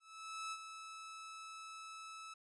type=tone with ADSR envelope; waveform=sawtooth; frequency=1306 Hz; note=E6; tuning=17 cents flat; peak=-37 dBFS; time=0-2.34 s; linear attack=520 ms; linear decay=49 ms; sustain=-8 dB; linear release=7 ms; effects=resampled to 24000 Hz